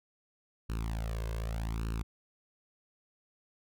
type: tone with flanger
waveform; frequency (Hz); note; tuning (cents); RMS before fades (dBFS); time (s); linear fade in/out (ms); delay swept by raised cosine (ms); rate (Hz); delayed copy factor
sawtooth; 55.6; A1; +19; -35; 0.69-2.03; 10; 0.72 to 1.92; 0.84; +0.95
effects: none

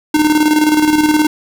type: tone with tremolo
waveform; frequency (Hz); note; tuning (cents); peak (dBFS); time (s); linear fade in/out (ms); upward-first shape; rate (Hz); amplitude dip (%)
square; 304.6; D#4; -37; -8; 0.14-1.27; 5; square; 19; 50
effects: none

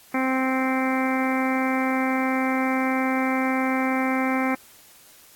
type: harmonic tone with a mistuned harmonic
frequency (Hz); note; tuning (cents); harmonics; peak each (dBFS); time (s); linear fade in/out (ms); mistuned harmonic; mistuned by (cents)
261.6; C4; 0; 1 / 2 / 3 / 4 / 5 / 6 / 7 / 8 / 9; -23 / -30 / -29 / -32 / -33 / -35 / -36 / -31 / -34; 0.14-4.55; 5; 9; -22
effects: white hiss -51 dBFS RMS until 5.35 s + AAC 64 kbps

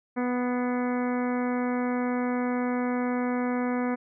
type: harmonic tone with a mistuned harmonic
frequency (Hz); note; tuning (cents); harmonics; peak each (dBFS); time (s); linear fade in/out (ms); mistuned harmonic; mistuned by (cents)
247.1; B3; +1; 1 / 2 / 3 / 4 / 5 / 6 / 7 / 8 / 9; -26 / -32 / -36 / -38 / -40 / -42 / -43 / -44 / -45; 0.16-3.96; 20; 8; +43
effects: none

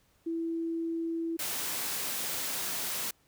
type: tone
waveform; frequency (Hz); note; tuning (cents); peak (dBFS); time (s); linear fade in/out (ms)
sine; 330.7; E4; +6; -30; 0.26-1.37; 10
type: high-pass noise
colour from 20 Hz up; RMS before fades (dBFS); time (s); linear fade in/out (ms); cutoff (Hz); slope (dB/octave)
white; -34; 1.39-3.11; 5; 120; 12
effects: pink hiss -68 dBFS RMS until 3.27 s

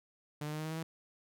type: tone with pitch steps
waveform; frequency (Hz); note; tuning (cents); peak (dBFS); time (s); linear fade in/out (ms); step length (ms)
sawtooth; 148.9 / 151.15 / 153.44 / 155.76 / 158.12 / 160.51 / 162.94; D3 / D#3 / D#3 / D#3 / D#3 / E3 / E3; +24 / -50 / -24 / +2 / +28 / -46 / -20; -33; 0.41-0.83; 5; 60
effects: none

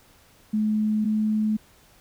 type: tone pair in turn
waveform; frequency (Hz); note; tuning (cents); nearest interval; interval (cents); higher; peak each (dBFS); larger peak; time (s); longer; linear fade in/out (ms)
sine; 214.2 / 215; A3 / A3; -46 / -40; unison; 6; second; -20; neither; 0.53-1.05 / 1.05-1.57; neither; 10
effects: pink hiss -56 dBFS RMS until 2 s

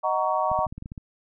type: chord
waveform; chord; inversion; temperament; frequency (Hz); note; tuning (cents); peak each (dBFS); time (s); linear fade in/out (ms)
sine; D# minor seventh; none; just; 622.3 / 746.7 / 933.4 / 1120.1; D#5 / F#5 / A#5 / C#6; 0 / +16 / +2 / +18; -27; 0.03-0.67; 20
type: clicks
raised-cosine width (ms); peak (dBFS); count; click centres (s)
5; -24; 9; 0.516 / 0.59 / 0.667 / 0.725 / 0.78 / 0.824 / 0.859 / 0.919 / 0.978
effects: none

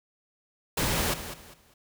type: noise with echo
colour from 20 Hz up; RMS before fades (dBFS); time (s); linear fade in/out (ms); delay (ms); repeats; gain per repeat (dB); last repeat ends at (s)
pink; -27; 0.77-1.14; 5; 200; 3; -11; 1.74
effects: none

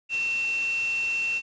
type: tone in noise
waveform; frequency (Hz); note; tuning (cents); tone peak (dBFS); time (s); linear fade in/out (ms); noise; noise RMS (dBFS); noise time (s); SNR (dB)
sine; 2700; E7; +41; -24; 0.09-1.42; 50; white; -39; 0.09-1.42; +12
effects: resampled to 16000 Hz

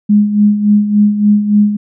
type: tone with tremolo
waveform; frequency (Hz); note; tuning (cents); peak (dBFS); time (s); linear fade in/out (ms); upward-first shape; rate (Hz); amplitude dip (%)
sine; 207.7; G#3; 0; -4; 0.09-1.77; 10; sine; 3.5; 65
effects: none

